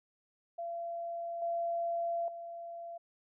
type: tone with level steps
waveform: sine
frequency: 681 Hz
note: F5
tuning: 44 cents flat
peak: -36 / -31 / -41 dBFS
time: 0.58-2.98 s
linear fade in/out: 10 ms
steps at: 1.42 / 2.28 s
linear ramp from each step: 2 ms
effects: none